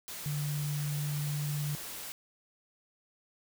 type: tone in noise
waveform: sine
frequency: 146.83 Hz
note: D3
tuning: in tune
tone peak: -31 dBFS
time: 0.26-1.75 s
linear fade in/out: 0 ms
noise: white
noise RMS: -42 dBFS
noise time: 0.08-2.12 s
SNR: +8 dB
effects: none